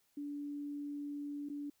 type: tone with dropouts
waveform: sine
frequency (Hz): 289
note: D4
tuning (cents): -28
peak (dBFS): -39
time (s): 0.17-1.7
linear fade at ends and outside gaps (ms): 5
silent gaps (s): 1.489-1.498
effects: white hiss -75 dBFS RMS until 1.8 s